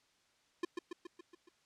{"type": "tone with echo", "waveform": "square", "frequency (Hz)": 349.2, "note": "F4", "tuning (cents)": 0, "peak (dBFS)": -33, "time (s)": [0.63, 0.65], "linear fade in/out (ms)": 5, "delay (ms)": 140, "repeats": 6, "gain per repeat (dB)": -4, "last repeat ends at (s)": 1.49, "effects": ["white hiss -72 dBFS RMS until 1.65 s", "low-pass 6000 Hz 12 dB/octave"]}